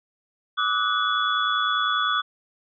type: tone cluster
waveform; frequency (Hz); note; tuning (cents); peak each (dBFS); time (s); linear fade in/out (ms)
sine; 1161 / 1271 / 1476 / 3413; D6 / D#6 / F#6 / G#7; -20 / +36 / -5 / +47; -26; 0.57-2.22; 20
effects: none